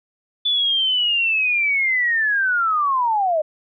sine linear sweep, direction down, 3487 to 596 Hz, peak -16 dBFS, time 0.45-3.42 s, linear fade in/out 10 ms, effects none

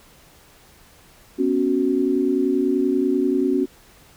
sine chord, B suspended second, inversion none, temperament equal, 246.9 / 277.2 / 370 Hz, B3 / C#4 / F#4, 0 / 0 / 0 cents, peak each -24 / -20 / -21 dBFS, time 1.38-3.66 s, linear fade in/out 20 ms, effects pink hiss -51 dBFS RMS until 4.16 s

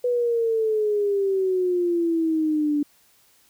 sine exponential sweep, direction down, 494.5 to 290 Hz, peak -19 dBFS, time 0.04-2.83 s, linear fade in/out 5 ms, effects white hiss -59 dBFS RMS until 3.49 s

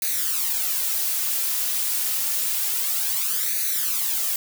blue noise with flanger, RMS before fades -24 dBFS, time 0.02-4.36 s, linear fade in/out 2 ms, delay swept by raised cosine 0.47 to 4.17 ms, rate 0.28 Hz, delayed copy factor +0.7, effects none

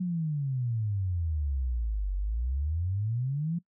sine exponential two-way sweep, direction down then up, 185.7 to 46.25 to 176.1 Hz, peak -27 dBFS, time 0-3.59 s, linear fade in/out 10 ms, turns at 2.14 s, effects noise-tail reverb RT60 0.1 s tail -21 dB re dry

